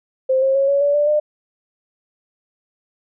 sine tone with pitch steps, 523.3 / 535.5 / 548 / 560.9 / 574 / 587.4 / 601.1 Hz, C5 / C5 / C#5 / C#5 / D5 / D5 / D5, 0 / +40 / -20 / +20 / -40 / 0 / +40 cents, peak -13 dBFS, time 0.29-1.2 s, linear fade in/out 10 ms, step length 130 ms, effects none

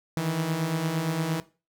sawtooth beating tone pair, 154.5 / 163.2 Hz, D#3 / E3, -12 / -17 cents, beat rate 8.7 Hz, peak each -28 / -23 dBFS, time 0.17-1.4 s, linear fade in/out 0 ms, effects noise-tail reverb RT60 0.3 s tail -17 dB re dry

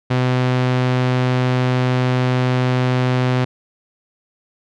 sawtooth tone with low-pass filter, 126.7 Hz, B2, 45 cents sharp, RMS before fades -17 dBFS, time 0.1-3.45 s, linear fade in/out 10 ms, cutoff 3600 Hz, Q 0.84, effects none

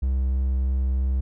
triangle tone with vibrato, 65.3 Hz, C2, 3 cents flat, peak -18 dBFS, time 0.02-1.21 s, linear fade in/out 10 ms, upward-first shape sine, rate 3.1 Hz, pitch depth 8 cents each way, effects none

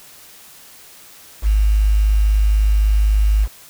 sine tone with quantisation, 51.91 Hz, G#1, in tune, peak -11 dBFS, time 1.42-3.48 s, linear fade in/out 50 ms, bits 6, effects white hiss -43 dBFS RMS until 3.69 s

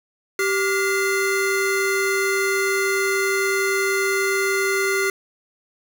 square tone cluster, 389.7 / 1420 / 2059 Hz, G4 / F6 / C7, -10 / +28 / -28 cents, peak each -22 / -26 / -25 dBFS, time 0.39-5.1 s, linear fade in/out 2 ms, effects none

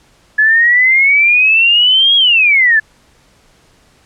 sine exponential two-way sweep, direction up then down, 1704 to 3322 to 1704 Hz, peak -6 dBFS, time 0.38-2.8 s, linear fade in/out 10 ms, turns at 2.16 s, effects pink hiss -50 dBFS RMS until 4.05 s + low-pass 9000 Hz 12 dB/octave

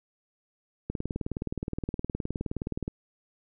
click train, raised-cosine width 3 ms, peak -18 dBFS, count 39, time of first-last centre 0.9-2.879 s, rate 19.2 Hz, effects none

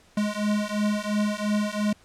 square beating tone pair, 207.7 / 210.6 Hz, G#3 / G#3, 0 / +24 cents, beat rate 2.9 Hz, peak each -27 dBFS, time 0.17-1.93 s, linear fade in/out 5 ms, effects pink hiss -57 dBFS RMS until 2.04 s + low-pass 9000 Hz 12 dB/octave

